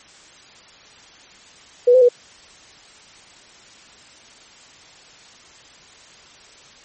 sine tone with pitch steps, 489.5 / 512 / 487.3 Hz, B4 / C5 / B4, -15 / -38 / -23 cents, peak -8 dBFS, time 1.87-2.089 s, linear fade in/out 10 ms, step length 73 ms, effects white hiss -46 dBFS RMS until 6.84 s + MP3 32 kbps

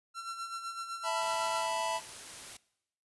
45% pulse tone with tremolo, 1356 Hz, E6, 49 cents sharp, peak -36 dBFS, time 0.14-1.67 s, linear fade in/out 50 ms, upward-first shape sine, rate 7.9 Hz, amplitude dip 60%
square chord, E suspended fourth, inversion none, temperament equal, 659.3 / 880 / 987.8 Hz, E5 / A5 / B5, 0 / 0 / 0 cents, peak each -36 dBFS, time 1.03-2.01 s, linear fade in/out 50 ms
white noise, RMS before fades -46 dBFS, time 1.21-2.57 s, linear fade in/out 5 ms
effects noise-tail reverb RT60 0.8 s tail -21 dB re dry + resampled to 24000 Hz

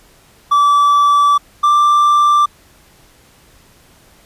triangle tone pair in turn, 1157 / 1178.6 Hz, D6 / D6, -26 / +6 cents, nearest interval unison, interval 32 cents, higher second, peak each -6 dBFS, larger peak neither, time 0.51-1.38 / 1.63-2.46 s, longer first, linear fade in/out 10 ms, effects pink hiss -48 dBFS RMS until 4.25 s + resampled to 32000 Hz

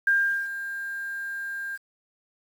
sine tone with ADSR envelope, 1600 Hz, G6, 35 cents sharp, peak -17 dBFS, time 0.07-1.78 s, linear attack 4 ms, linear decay 400 ms, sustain -13 dB, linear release 32 ms, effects 8-bit

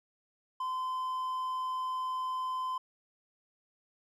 triangle tone, 1027 Hz, C6, 33 cents flat, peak -30 dBFS, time 0.6-2.78 s, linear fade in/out 5 ms, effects none

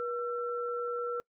sine tone pair together, 481.3 / 1344.9 Hz, B4 / E6, -45 / +34 cents, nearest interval octave + tritone, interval 1779 cents, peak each -33 / -36 dBFS, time 0-1.2 s, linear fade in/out 0 ms, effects noise-tail reverb RT60 0.1 s tail -24 dB re dry

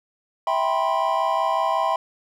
triangle chord, C major seventh, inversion first, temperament just, 654.1 / 784.9 / 981.1 / 1046.5 Hz, E5 / G5 / B5 / C6, -14 / +2 / -12 / 0 cents, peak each -23 dBFS, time 0.47-1.96 s, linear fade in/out 2 ms, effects none

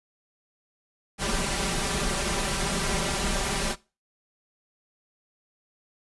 pink noise with comb filter, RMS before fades -27 dBFS, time 1.18-3.76 s, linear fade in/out 50 ms, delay 5.1 ms, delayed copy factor +0.85, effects noise-tail reverb RT60 0.3 s tail -21 dB re dry + resampled to 24000 Hz

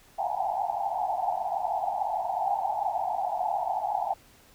pink band-pass noise, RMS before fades -29 dBFS, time 0.18-4.14 s, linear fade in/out 5 ms, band 690 to 880 Hz, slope 96 dB/octave, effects pink hiss -57 dBFS RMS until 4.54 s

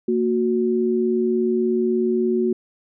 sine tone pair together, 230.6 / 367.2 Hz, A#3 / F#4, -19 / -13 cents, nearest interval minor sixth, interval 806 cents, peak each -21 / -19 dBFS, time 0.08-2.53 s, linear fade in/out 5 ms, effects none

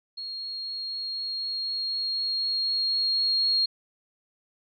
sine tone with level ramp, 4276 Hz, C8, 37 cents sharp, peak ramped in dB -33 to -20 dBFS, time 0.17-3.66 s, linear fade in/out 10 ms, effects none

